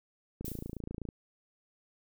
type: click train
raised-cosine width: 3 ms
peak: -26 dBFS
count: 20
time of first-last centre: 0.41-1.089 s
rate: 28 Hz
type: noise with exponential decay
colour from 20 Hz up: violet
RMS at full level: -39 dBFS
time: 0.45-0.8 s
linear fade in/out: 2 ms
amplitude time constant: 76 ms
effects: none